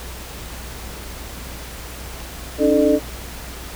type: tone cluster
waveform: sine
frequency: 280.2 / 307.9 / 438.3 / 601 Hz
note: C#4 / D#4 / A4 / D5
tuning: +19 / -18 / -7 / +40 cents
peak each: -18 dBFS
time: 2.58-3 s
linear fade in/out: 50 ms
effects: added 60 Hz sine -35 dBFS peak until 3.75 s + pink hiss -35 dBFS RMS until 3.75 s